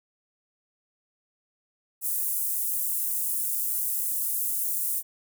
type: high-pass noise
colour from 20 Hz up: pink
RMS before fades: -28 dBFS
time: 2.01-5.03 s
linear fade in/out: 50 ms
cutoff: 10000 Hz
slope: 24 dB/octave
effects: none